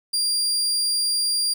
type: tone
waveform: 30% pulse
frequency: 4775 Hz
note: D8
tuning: 28 cents sharp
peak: -17 dBFS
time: 0.13-1.54 s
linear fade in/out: 10 ms
effects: 8-bit